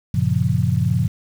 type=chord; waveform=sine; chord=Gb major seventh; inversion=none; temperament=equal with one note detuned; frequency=94.88 / 116.54 / 138.59 / 174.61 Hz; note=Gb2 / Bb2 / Db3 / F3; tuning=+44 / 0 / 0 / 0 cents; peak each=-22 / -20 / -21 / -22 dBFS; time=0.14-1.08 s; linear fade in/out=5 ms; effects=7-bit